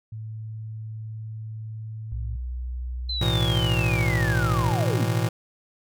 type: tone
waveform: sine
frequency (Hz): 109.8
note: A2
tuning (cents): -3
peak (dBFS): -32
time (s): 0.12-2.36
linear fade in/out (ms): 5
type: tone with vibrato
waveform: sine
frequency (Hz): 61.74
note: B1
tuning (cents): 0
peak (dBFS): -28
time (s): 2.12-4.71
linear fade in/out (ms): 0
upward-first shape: triangle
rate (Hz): 13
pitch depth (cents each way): 8
type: linear sweep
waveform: sine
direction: down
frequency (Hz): 4100 to 158.7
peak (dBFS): -27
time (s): 3.09-5.06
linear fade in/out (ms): 5
type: chord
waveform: square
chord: A suspended second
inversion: none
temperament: just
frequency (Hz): 110 / 123.75 / 165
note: A2 / B2 / E3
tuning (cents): 0 / +4 / +2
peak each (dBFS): -25 / -27 / -29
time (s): 3.21-5.29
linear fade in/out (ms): 5
effects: none